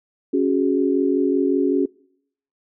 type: chord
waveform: sine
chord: C# suspended fourth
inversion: none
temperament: equal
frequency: 277.2 / 370 / 415.3 Hz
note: C#4 / F#4 / G#4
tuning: 0 / 0 / 0 cents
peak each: -19 / -20 / -23 dBFS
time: 0.33-1.86 s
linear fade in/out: 10 ms
effects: noise-tail reverb RT60 0.7 s tail -25 dB re dry